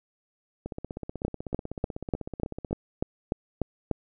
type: two click trains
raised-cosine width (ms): 2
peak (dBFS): -12 / -21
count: 10 / 34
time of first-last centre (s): 1.25-3.913 / 0.66-2.71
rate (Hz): 3.38 / 16.1
effects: none